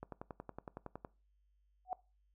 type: click train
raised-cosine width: 1 ms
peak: -30 dBFS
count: 12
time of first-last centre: 0.03-1.049 s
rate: 10.8 Hz
type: tone with exponential growth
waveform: sine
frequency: 740 Hz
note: F#5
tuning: in tune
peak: -31 dBFS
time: 1.85-1.93 s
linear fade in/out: 1 ms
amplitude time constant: 16 ms
effects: noise-tail reverb RT60 0.3 s tail -21 dB re dry + added 50 Hz sine -70 dBFS peak until 2.34 s